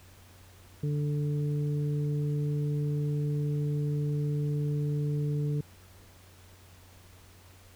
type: harmonic tone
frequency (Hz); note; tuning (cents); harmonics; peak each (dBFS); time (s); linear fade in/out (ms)
146.83; D3; 0; 1 / 2 / 3; -27 / -39 / -39; 0.83-5.61; 5
effects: added 91 Hz sine -54 dBFS peak until 7.75 s + pink hiss -57 dBFS RMS until 7.75 s